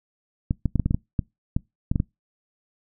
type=clicks; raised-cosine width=5 ms; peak=-9 dBFS; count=12; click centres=0.509 / 0.657 / 0.757 / 0.797 / 0.86 / 0.909 / 0.945 / 1.192 / 1.565 / 1.915 / 1.958 / 2.001 s; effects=noise-tail reverb RT60 0.2 s tail -25 dB re dry